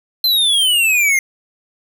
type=exponential sweep; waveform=square; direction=down; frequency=4143 to 2093 Hz; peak=-12 dBFS; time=0.24-1.19 s; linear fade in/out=2 ms; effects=none